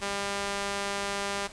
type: tone with high-pass filter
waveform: sawtooth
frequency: 200 Hz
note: G3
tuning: 35 cents sharp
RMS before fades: -32 dBFS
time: 0.01-1.48 s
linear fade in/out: 20 ms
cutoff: 550 Hz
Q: 0.57
effects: pink hiss -47 dBFS RMS until 1.52 s + resampled to 22050 Hz